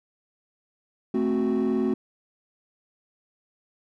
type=chord; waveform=triangle; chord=F# diminished; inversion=first; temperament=equal; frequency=220 / 261.6 / 370 Hz; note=A3 / C4 / F#4; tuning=0 / 0 / 0 cents; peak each=-23 dBFS; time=1.14-1.94 s; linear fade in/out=5 ms; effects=tanh soft clip ceiling -15 dBFS